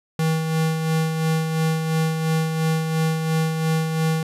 square tone with tremolo, 160 Hz, D#3, 49 cents sharp, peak -18 dBFS, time 0.19-4.23 s, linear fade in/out 2 ms, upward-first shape sine, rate 2.9 Hz, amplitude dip 45%, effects resampled to 32000 Hz

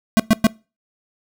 square tone bursts, 220.6 Hz, A3, 5 cents sharp, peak -10 dBFS, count 3, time 0.17-0.468 s, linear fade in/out 0 ms, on 26 ms, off 110 ms, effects noise-tail reverb RT60 0.3 s tail -23 dB re dry

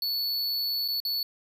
square tone with dropouts, 4435 Hz, C#8, in tune, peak -27 dBFS, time 0.02-1.23 s, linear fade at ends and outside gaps 2 ms, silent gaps 0.879-0.884 / 1.002-1.05 s, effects none

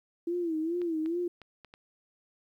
sine tone with vibrato, 332.6 Hz, E4, 16 cents sharp, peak -28 dBFS, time 0.27-1.28 s, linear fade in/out 5 ms, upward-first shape sine, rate 2.4 Hz, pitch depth 110 cents each way
clicks, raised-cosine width 0.3 ms, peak -33 dBFS, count 5, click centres 0.817 / 1.06 / 1.417 / 1.647 / 1.739 s
effects 11-bit

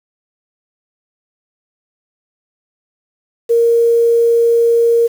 sine tone with quantisation, 466.2 Hz, A#4, in tune, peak -8 dBFS, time 3.49-5.08 s, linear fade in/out 20 ms, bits 6, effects none

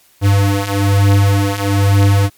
square beating tone pair, 99 / 100.1 Hz, G2 / G2, +18 / +37 cents, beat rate 1.1 Hz, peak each -15 / -12 dBFS, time 0.21-2.3 s, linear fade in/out 50 ms, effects white hiss -51 dBFS RMS until 2.37 s + MP3 96 kbps

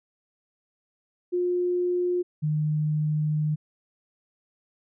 sine tone pair in turn, 356.5 / 152.29 Hz, F4 / D#3, +36 / -37 cents, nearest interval octave + minor third, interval 1473 cents, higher first, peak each -22 / -22 dBFS, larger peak neither, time 1.32-2.23 / 2.42-3.56 s, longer second, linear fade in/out 20 ms, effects none

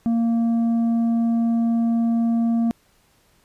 sine tone with tanh clipping, 231 Hz, A#3, 16 cents flat, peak -18 dBFS, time 0.06-2.71 s, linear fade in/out 0 ms, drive 5 dB, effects pink hiss -60 dBFS RMS until 3.44 s + resampled to 32000 Hz

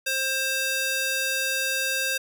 square tone with high-pass filter, 530 Hz, C5, 22 cents sharp, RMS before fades -26 dBFS, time 0.06-2.18 s, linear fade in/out 10 ms, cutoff 1600 Hz, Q 0.72, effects none

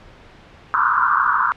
white band-pass noise, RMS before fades -17 dBFS, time 0.74-1.52 s, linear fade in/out 0 ms, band 970 to 1500 Hz, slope 96 dB/octave, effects pink hiss -45 dBFS RMS until 1.56 s + low-pass 3000 Hz 12 dB/octave

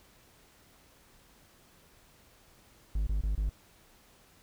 triangle tone bursts, 51.4 Hz, G#1, 17 cents flat, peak -25 dBFS, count 4, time 2.95-3.496 s, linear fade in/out 5 ms, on 120 ms, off 22 ms, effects pink hiss -61 dBFS RMS until 4.42 s

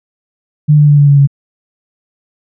sine tone with pitch steps, 150 / 147.93 / 145.9 / 143.89 / 141.91 / 139.95 Hz, D3 / D3 / D3 / D3 / C#3 / C#3, +37 / +13 / -11 / -35 / +41 / +17 cents, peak -3 dBFS, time 0.68-1.274 s, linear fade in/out 20 ms, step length 99 ms, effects none

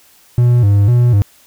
triangle tone with vibrato, 110.8 Hz, A2, 13 cents sharp, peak -5 dBFS, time 0.38-1.22 s, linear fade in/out 0 ms, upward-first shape square, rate 2 Hz, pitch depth 160 cents each way, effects white hiss -48 dBFS RMS until 1.46 s

